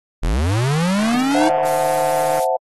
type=linear sweep; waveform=square; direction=up; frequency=32.41 to 322.1 Hz; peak=-16 dBFS; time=0.22-1.5 s; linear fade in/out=20 ms
type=click train; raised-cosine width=0.5 ms; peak=-16 dBFS; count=216; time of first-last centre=0.99-2.395 s; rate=153 Hz
type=chord; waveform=sine; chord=F# half-diminished seventh; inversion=second; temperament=equal; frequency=523.3 / 659.3 / 740 / 880 Hz; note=C5 / E5 / F#5 / A5; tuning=0 / 0 / 0 / 0 cents; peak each=-20 / -21 / -20 / -24 dBFS; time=1.34-2.57 s; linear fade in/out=10 ms
type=noise; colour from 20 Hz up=blue; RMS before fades=-29 dBFS; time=1.65-2.45 s; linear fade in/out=5 ms
effects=AAC 32 kbps